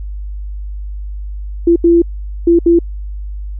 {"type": "tone bursts at uneven times", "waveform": "sine", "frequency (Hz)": 339.9, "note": "F4", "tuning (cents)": -47, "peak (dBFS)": -5, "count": 4, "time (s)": [[1.67, 1.76], [1.84, 2.02], [2.47, 2.59], [2.66, 2.79]], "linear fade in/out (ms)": 5, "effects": ["added 50 Hz sine -21 dBFS peak until 3.59 s"]}